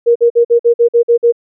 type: tone bursts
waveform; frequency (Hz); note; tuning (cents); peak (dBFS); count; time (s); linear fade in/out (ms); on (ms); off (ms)
sine; 471.2; A#4; +19; -5; 9; 0.06-1.324; 20; 96; 50
effects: none